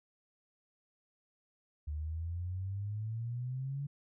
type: exponential sweep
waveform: sine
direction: up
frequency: 73.42 to 143.6 Hz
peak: -35 dBFS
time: 1.87-3.87 s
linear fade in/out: 10 ms
effects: none